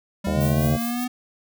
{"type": "linear sweep", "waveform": "square", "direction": "up", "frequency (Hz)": [196, 250.6], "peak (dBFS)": -25, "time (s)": [0.24, 1.08], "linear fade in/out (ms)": 10}
{"type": "harmonic tone", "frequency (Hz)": 77.4, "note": "D#2", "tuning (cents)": -9, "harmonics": [1, 2, 3, 4, 5, 6, 7, 8, 9, 10], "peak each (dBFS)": [-27, -33, -35, -32, -35, -36, -32, -33, -34, -40], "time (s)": [0.26, 0.77], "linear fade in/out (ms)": 10}
{"type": "tone", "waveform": "sine", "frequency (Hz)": 140, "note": "C#3", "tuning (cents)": 18, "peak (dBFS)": -20, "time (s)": [0.34, 0.79], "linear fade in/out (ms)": 50}
{"type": "noise with tremolo", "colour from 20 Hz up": "violet", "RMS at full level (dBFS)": -32, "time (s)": [0.4, 1.05], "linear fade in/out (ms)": 10, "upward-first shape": "sine", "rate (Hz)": 5, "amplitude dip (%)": 50}
{"effects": []}